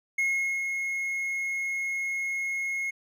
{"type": "tone with ADSR envelope", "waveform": "triangle", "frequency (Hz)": 2163, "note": "C#7", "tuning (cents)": -43, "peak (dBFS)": -21, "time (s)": [0.18, 2.91], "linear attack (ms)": 7, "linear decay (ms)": 430, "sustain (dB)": -5, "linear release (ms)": 14, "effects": []}